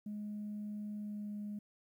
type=tone with pitch glide; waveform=sine; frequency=209.1 to 207.5 Hz; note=G#3 to G#3; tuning=+12 to -1 cents; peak=-38 dBFS; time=0.06-1.59 s; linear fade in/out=5 ms; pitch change=-13 cents; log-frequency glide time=0.96-1.31 s; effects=tanh soft clip ceiling -36 dBFS + 12-bit